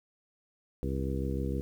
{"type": "harmonic tone with a mistuned harmonic", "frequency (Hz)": 66.5, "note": "C2", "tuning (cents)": 29, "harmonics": [1, 2, 3, 4, 5, 6, 7], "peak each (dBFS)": [-33, -36, -38, -39, -40, -41, -41], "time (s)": [0.83, 1.61], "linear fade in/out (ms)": 0, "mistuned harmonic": 7, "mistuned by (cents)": 53, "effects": ["10-bit"]}